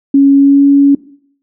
sine tone with pitch glide, 277.2 to 280.6 Hz, C#4 to C#4, 0 to +21 cents, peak -3 dBFS, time 0.14-0.95 s, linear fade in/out 5 ms, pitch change +21 cents, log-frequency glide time 0.33-0.65 s, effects noise-tail reverb RT60 0.6 s tail -19 dB re dry

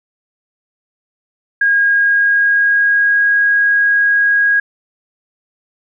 sine tone with pitch glide, 1631 to 1643.3 Hz, G#6 to G#6, -32 to -19 cents, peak -9 dBFS, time 1.61-4.6 s, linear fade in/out 5 ms, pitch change +13 cents, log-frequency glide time 1.97-3.35 s, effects none

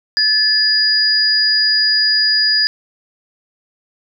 sine tone pair together, 1734 / 4895 Hz, A6 / D#8, -26 / -29 cents, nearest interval octave + tritone, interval 1797 cents, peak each -17 / -12 dBFS, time 0.17-2.67 s, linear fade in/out 0 ms, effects none

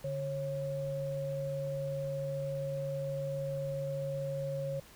sine tone pair together, 144.47 / 546 Hz, D3 / C#5, -28 / -26 cents, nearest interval octave + major seventh, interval 2302 cents, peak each -37 / -35 dBFS, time 0.04-4.8 s, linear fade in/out 5 ms, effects pink hiss -56 dBFS RMS until 4.95 s

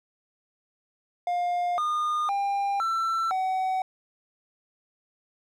triangle tone with pitch steps, 707 / 1219 / 799 / 1339 / 753 Hz, F5 / D#6 / G5 / E6 / F#5, +21 / -36 / +33 / +27 / +30 cents, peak -22 dBFS, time 1.27-3.82 s, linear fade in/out 2 ms, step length 510 ms, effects none

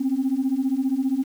sine beating tone pair, 256.1 / 271.1 Hz, C4 / C#4, -37 / -38 cents, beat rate 15 Hz, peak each -23 / -21 dBFS, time 0-1.24 s, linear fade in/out 10 ms, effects tanh soft clip ceiling -15 dBFS + 8-bit

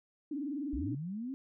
sine tone with vibrato, 286.3 Hz, D4, 44 cents flat, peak -34 dBFS, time 0.31-0.95 s, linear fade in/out 5 ms, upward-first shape sine, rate 20 Hz, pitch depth 150 cents each way
sine linear sweep, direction up, 50.8 to 277.2 Hz, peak -36 dBFS, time 0.73-1.34 s, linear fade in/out 0 ms
effects none

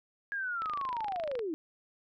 sine linear sweep, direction down, 1661.2 to 298.1 Hz, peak -32 dBFS, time 0.32-1.54 s, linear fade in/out 0 ms
click train, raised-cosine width 0.3 ms, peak -26 dBFS, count 21, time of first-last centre 0.62-1.392 s, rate 25.9 Hz
effects none

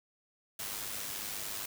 white noise with amplitude modulation, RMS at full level -37 dBFS, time 0.59-1.66 s, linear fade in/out 5 ms, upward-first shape sine, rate 102 Hz, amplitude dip 50%, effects none

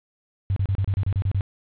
sine tone bursts, 97.2 Hz, G2, 14 cents flat, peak -19 dBFS, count 10, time 0.5-1.409 s, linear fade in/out 0 ms, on 63 ms, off 31 ms, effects resampled to 8000 Hz + 8-bit

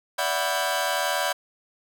sawtooth tone cluster, 580 / 660 / 741 / 990 / 1594 Hz, D5 / E5 / F#5 / B5 / G6, -22 / +2 / +2 / +4 / +28 cents, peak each -26 dBFS, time 0.18-1.33 s, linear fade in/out 10 ms, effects none

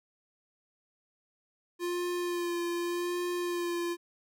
square tone with vibrato, 349.2 Hz, F4, in tune, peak -31 dBFS, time 1.79-3.97 s, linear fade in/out 50 ms, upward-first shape sine, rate 0.85 Hz, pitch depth 21 cents each way, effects none

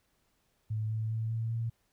sine tone with pitch steps, 108.6 / 110.12 / 111.65 / 113.21 / 114.79 Hz, A2 / A2 / A2 / A2 / A#2, -22 / +2 / +26 / +50 / -26 cents, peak -30 dBFS, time 0.7-1.7 s, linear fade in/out 10 ms, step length 200 ms, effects pink hiss -74 dBFS RMS until 1.92 s

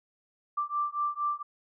sine beating tone pair, 1174.7 / 1179 Hz, D6 / D6, 0 / +6 cents, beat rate 4.3 Hz, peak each -31 / -31 dBFS, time 0.57-1.43 s, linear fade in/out 10 ms, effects none

